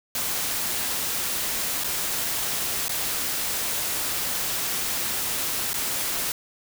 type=noise with dropouts; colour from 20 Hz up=white; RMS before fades=-27 dBFS; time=0.15-6.32 s; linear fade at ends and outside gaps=1 ms; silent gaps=1.837-1.843 / 2.882-2.893 / 5.732-5.741 s; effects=none